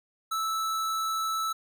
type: tone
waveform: square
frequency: 1313 Hz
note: E6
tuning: 7 cents flat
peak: -28 dBFS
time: 0.31-1.53 s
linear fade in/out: 10 ms
effects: none